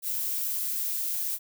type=noise; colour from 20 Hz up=violet; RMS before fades=-30 dBFS; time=0.02-1.39 s; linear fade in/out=50 ms; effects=none